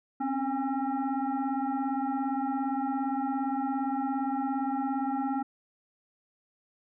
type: tone with frequency modulation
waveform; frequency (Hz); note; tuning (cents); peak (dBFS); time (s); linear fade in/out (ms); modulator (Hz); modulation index
sine; 277.2; C#4; 0; -27; 0.2-5.43; 10; 537; 1.4
effects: none